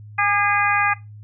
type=harmonic tone with a mistuned harmonic; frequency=409.5 Hz; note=G#4; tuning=24 cents flat; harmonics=2 / 3 / 4 / 5 / 6; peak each=-22 / -22 / -22 / -22 / -22 dBFS; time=0.18-0.94 s; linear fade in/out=10 ms; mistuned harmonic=3; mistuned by=-27 cents; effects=noise-tail reverb RT60 0.2 s tail -17 dB re dry + added 105 Hz sine -37 dBFS peak until 1.23 s